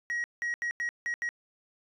sine tone bursts at uneven times, 1900 Hz, A#6, 33 cents sharp, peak -26 dBFS, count 6, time 0.1-0.24 / 0.42-0.54 / 0.62-0.71 / 0.8-0.89 / 1.06-1.14 / 1.22-1.29 s, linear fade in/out 0 ms, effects tanh soft clip ceiling -28 dBFS

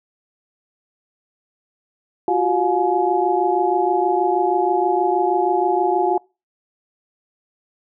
sine tone cluster, 350.9 / 377.2 / 713 / 845 Hz, F4 / F#4 / F5 / G#5, +8 / +33 / +36 / +30 cents, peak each -21 dBFS, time 2.28-6.18 s, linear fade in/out 2 ms, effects noise-tail reverb RT60 0.3 s tail -26 dB re dry

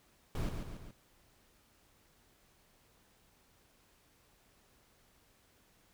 brown noise with echo, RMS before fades -35 dBFS, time 0.35-0.49 s, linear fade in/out 2 ms, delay 140 ms, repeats 3, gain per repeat -5 dB, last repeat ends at 0.91 s, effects pink hiss -68 dBFS RMS until 5.93 s

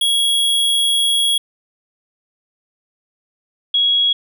square / sine tone pair in turn, 3322 / 3322 Hz, G#7 / G#7, 0 / 0 cents, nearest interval unison, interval 0 cents, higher neither, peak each -14 / -12 dBFS, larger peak second, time 0.01-1.38 / 3.74-4.13 s, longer first, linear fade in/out 5 ms, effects none

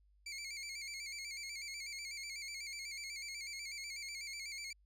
20% pulse tone with vibrato, 2243 Hz, C#7, 20 cents sharp, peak -38 dBFS, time 0.26-4.73 s, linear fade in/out 5 ms, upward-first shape square, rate 8.1 Hz, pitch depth 64 cents each way, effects added 50 Hz sine -66 dBFS peak until 4.85 s + low-pass 12000 Hz 12 dB/octave

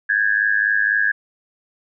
sine tone with amplitude modulation, 1653 Hz, G#6, 9 cents flat, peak -11 dBFS, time 0.09-1.12 s, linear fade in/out 10 ms, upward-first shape sine, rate 104 Hz, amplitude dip 90%, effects none

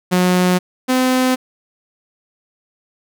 sawtooth tone pair in turn, 181.2 / 256.3 Hz, F#3 / C4, -36 / -36 cents, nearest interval tritone, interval 600 cents, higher second, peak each -8 / -9 dBFS, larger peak first, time 0.11-0.59 / 0.88-1.36 s, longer neither, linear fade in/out 20 ms, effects none

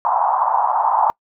white band-pass noise, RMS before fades -17 dBFS, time 0.05-1.1 s, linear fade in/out 0 ms, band 780 to 1000 Hz, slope 48 dB/octave, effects noise-tail reverb RT60 0.1 s tail -26 dB re dry

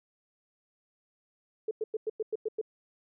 sine tone bursts, 435.8 Hz, A4, 17 cents flat, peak -28 dBFS, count 8, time 1.68-2.614 s, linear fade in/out 5 ms, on 31 ms, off 98 ms, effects none

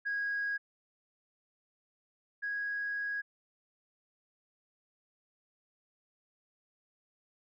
sine tone pair in turn, 1646 / 1653.4 Hz, G#6 / G#6, -16 / -8 cents, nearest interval unison, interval 8 cents, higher second, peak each -30 / -32 dBFS, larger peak first, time 0.05-0.58 / 2.42-3.22 s, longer second, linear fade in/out 20 ms, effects tanh soft clip ceiling -27 dBFS

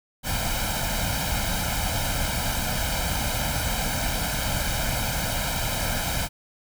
pink noise with comb filter, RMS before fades -26 dBFS, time 0.23-6.29 s, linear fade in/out 50 ms, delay 1.3 ms, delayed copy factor +0.8, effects none

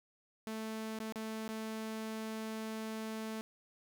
sawtooth tone with dropouts, 220 Hz, A3, in tune, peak -35 dBFS, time 0.47-3.41 s, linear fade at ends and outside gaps 0 ms, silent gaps 0.989-1.001 / 1.123-1.158 / 1.48-1.49 s, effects 12-bit

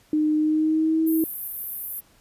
sine tone with pitch glide, 305.9 to 321.3 Hz, D#4 to E4, -29 to -44 cents, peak -18 dBFS, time 0.13-1.24 s, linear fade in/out 2 ms, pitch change +85 cents, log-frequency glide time 0.36-1.02 s
pink high-pass noise, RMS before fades -28 dBFS, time 1.06-2.01 s, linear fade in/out 20 ms, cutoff 12000 Hz, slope 48 dB/octave
effects pink hiss -58 dBFS RMS until 2.2 s + resampled to 32000 Hz

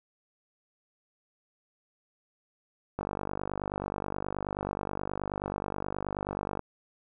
click train, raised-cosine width 1 ms, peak -18 dBFS, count 179, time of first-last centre 2.99-6.593 s, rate 49.4 Hz, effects none

